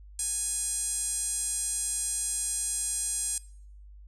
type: tone with band-pass filter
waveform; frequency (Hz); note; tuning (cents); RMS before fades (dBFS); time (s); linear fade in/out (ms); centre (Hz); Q
5% pulse; 830.6; G#5; 0; -31; 0.19-3.38; 2; 8500; 4.6
effects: noise-tail reverb RT60 0.6 s tail -21 dB re dry + added 50 Hz sine -46 dBFS peak until 4.07 s

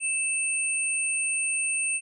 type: tone pair together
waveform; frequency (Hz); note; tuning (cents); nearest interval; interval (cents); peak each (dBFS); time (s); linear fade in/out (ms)
sine; 2637 / 8855; E7 / C#9; 0 / -3; octave + major sixth; 2097; -27; 0-2.01; 50
effects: none

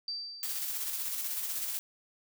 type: tone with exponential decay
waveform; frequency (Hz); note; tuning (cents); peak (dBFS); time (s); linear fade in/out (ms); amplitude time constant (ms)
sine; 4660; D8; -14; -32; 0.08-1.14; 2; 230
type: noise with tremolo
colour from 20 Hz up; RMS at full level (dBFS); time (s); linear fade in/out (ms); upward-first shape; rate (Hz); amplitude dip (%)
blue; -34; 0.43-1.79; 0; square; 16; 30
effects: none

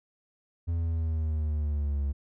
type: linear sweep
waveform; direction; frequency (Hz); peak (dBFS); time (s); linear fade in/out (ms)
triangle; down; 84.8 to 69.3; -24; 0.67-2.13; 20
effects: none

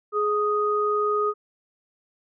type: tone pair together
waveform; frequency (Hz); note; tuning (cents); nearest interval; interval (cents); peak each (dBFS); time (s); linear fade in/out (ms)
sine; 419.3 / 1244.5; G#4 / D#6; +17 / 0; octave + perfect fifth; 1883; -23; 0.12-1.34; 50
effects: none

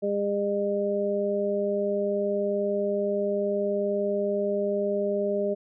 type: harmonic tone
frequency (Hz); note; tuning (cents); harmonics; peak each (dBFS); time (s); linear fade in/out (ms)
202.3; G#3; -45; 1 / 2 / 3; -31 / -27 / -27; 0.02-5.55; 20
effects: none

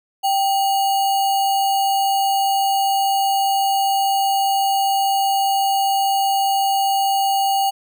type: tone with sample-and-hold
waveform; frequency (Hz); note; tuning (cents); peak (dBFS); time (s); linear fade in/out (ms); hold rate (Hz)
sine; 784; G5; 0; -15; 0.23-7.71; 20; 3675
effects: none

